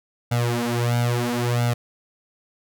sawtooth tone with flanger, 120 Hz, B2, 49 cents flat, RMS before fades -22 dBFS, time 0.31-1.74 s, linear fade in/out 10 ms, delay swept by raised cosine 1.4 to 7 ms, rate 0.75 Hz, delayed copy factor +0.95, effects none

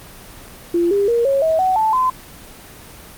sine tone with pitch steps, 343.8 / 401.8 / 469.6 / 548.9 / 641.6 / 749.8 / 876.4 / 1024.3 Hz, F4 / G4 / A#4 / C#5 / E5 / F#5 / A5 / C6, -27 / +43 / +13 / -17 / -47 / +23 / -7 / -37 cents, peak -13 dBFS, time 0.74-2.1 s, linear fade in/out 5 ms, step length 170 ms, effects pink hiss -39 dBFS RMS until 3.17 s + Opus 24 kbps

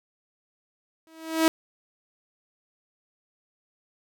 sawtooth tone with exponential growth, 322.3 Hz, E4, 39 cents flat, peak -11 dBFS, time 1.07-1.48 s, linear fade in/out 0 ms, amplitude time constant 88 ms, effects none

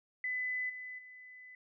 sine tone with level steps, 2006 Hz, B6, 26 cents sharp, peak -33 / -42 / -50 dBFS, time 0.24-1.55 s, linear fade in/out 2 ms, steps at 0.69 / 0.98 s, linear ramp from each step 10 ms, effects none

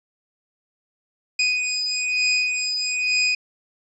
25% pulse beating tone pair, 2489 / 2490.1 Hz, D#7 / D#7, 0 / +1 cents, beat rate 1.1 Hz, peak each -19 dBFS, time 1.39-3.35 s, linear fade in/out 5 ms, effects resampled to 24000 Hz

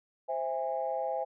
sine chord, C augmented, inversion none, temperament equal with one note detuned, 523.3 / 659.3 / 817.8 Hz, C5 / E5 / G#5, 0 / 0 / -27 cents, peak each -34 dBFS, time 0.28-1.25 s, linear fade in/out 20 ms, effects tanh soft clip ceiling -20 dBFS

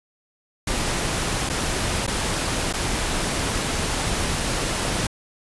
pink noise with dropouts, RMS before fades -24 dBFS, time 0.67-5.07 s, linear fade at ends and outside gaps 5 ms, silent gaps 1.492-1.497 / 2.067-2.076 / 2.728-2.736 s, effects resampled to 24000 Hz

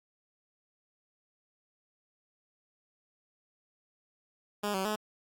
10% pulse tone with pitch steps, 206.4 / 190.6 / 212.9 Hz, G#3 / G3 / G#3, -10 / -48 / +43 cents, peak -22 dBFS, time 4.63-4.96 s, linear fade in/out 10 ms, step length 110 ms, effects Opus 48 kbps

